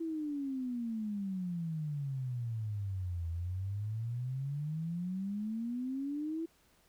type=exponential two-way sweep; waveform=sine; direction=down then up; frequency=333.5 to 82.41 to 333.5 Hz; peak=-34 dBFS; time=0-6.46 s; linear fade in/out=10 ms; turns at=3.29 s; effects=pink hiss -68 dBFS RMS until 6.88 s